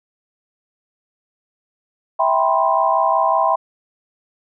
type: chord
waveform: sine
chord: C major seventh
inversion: first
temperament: just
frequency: 654.1 / 784.9 / 981.1 / 1046.5 Hz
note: E5 / G5 / B5 / C6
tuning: -14 / +2 / -12 / 0 cents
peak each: -19 dBFS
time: 2.19-3.56 s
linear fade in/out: 10 ms
effects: none